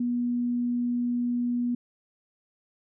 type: tone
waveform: sine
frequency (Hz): 242.3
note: B3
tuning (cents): -33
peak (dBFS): -24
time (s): 0-1.75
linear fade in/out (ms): 5
effects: none